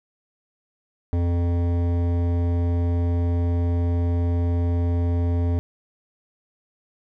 sine tone with hard clipping, 86.4 Hz, F2, 18 cents flat, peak -21 dBFS, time 1.13-5.59 s, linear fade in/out 0 ms, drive 14 dB, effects none

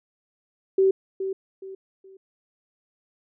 sine tone with echo, 384.1 Hz, G4, 35 cents flat, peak -15 dBFS, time 0.78-0.91 s, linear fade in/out 5 ms, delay 420 ms, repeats 3, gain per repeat -10 dB, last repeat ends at 2.17 s, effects none

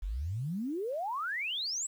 sine exponential sweep, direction up, 41.85 to 8080 Hz, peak -32 dBFS, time 0.02-1.87 s, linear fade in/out 10 ms, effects 10-bit

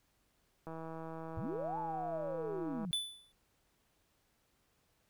click train, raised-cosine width 1 ms, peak -32 dBFS, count 354, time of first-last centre 0.67-2.849 s, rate 162 Hz
sine linear two-way sweep, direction up then down, 73.5 to 886 to 156.1 Hz, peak -37 dBFS, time 1.37-2.91 s, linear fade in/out 0 ms, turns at 1.78 s
square tone with exponential decay, 3487 Hz, A7, 16 cents flat, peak -30 dBFS, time 2.93-3.32 s, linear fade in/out 0 ms, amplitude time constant 83 ms
effects pink hiss -75 dBFS RMS until 5.09 s

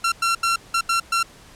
sawtooth tone bursts at uneven times, 1361 Hz, F6, 45 cents flat, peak -14 dBFS, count 6, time 0.04-0.12 / 0.22-0.35 / 0.43-0.56 / 0.74-0.81 / 0.89-1 / 1.12-1.23 s, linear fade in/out 5 ms, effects pink hiss -47 dBFS RMS until 1.55 s + low-pass 10000 Hz 12 dB/octave

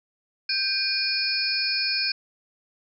sine tone cluster, 1569 / 2429 / 4406 / 4726 / 5110 Hz, G6 / D#7 / C#8 / D8 / D#8, +1 / -42 / -11 / +10 / +45 cents, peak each -33 / -29 / -28 / -34 / -26 dBFS, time 0.49-2.12 s, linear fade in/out 5 ms, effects none

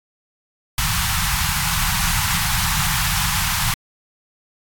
pink band-stop noise, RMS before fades -20 dBFS, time 0.78-3.74 s, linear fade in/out 2 ms, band 180 to 830 Hz, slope 48 dB/octave, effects AAC 64 kbps

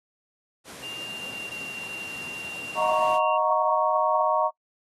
pink high-pass noise, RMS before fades -43 dBFS, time 0.64-3.2 s, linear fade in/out 50 ms, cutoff 170 Hz, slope 12 dB/octave
sine tone with pitch glide, 2794 to 2770 Hz, F7 to F7, 0 to -15 cents, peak -33 dBFS, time 0.82-3.38 s, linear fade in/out 20 ms, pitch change -15 cents, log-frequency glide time 1.03-1.57 s
sine chord, D# minor seventh, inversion none, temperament equal with one note detuned, 622.3 / 730.6 / 932.3 / 1108.7 Hz, D#5 / F#5 / A#5 / C#6, 0 / -22 / 0 / 0 cents, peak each -25 / -28 / -25 / -25 dBFS, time 2.75-4.51 s, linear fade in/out 50 ms
effects noise-tail reverb RT60 0.1 s tail -23 dB re dry + AAC 32 kbps

